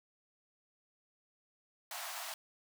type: high-pass noise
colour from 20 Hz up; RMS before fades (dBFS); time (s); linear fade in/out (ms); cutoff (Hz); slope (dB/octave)
pink; -43; 1.91-2.34; 2; 630; 96
effects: none